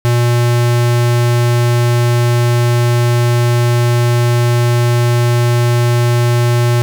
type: tone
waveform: square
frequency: 120 Hz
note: B2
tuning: 49 cents flat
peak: -10 dBFS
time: 0.05-6.82 s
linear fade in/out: 0 ms
effects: none